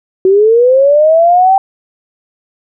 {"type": "linear sweep", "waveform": "sine", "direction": "up", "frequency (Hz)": [370, 784], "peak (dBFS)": -4, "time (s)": [0.25, 1.58], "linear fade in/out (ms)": 2, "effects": []}